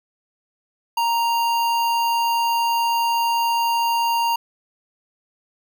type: tone with notch filter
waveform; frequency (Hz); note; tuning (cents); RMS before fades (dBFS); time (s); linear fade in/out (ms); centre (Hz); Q
square; 932.3; A#5; 0; -20; 0.97-4.36; 5; 8000; 1.6
effects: none